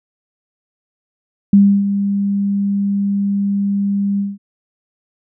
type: tone with ADSR envelope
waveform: sine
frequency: 200 Hz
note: G3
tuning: 35 cents sharp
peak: -4 dBFS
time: 1.53-4.38 s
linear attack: 4 ms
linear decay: 300 ms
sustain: -10 dB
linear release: 190 ms
effects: none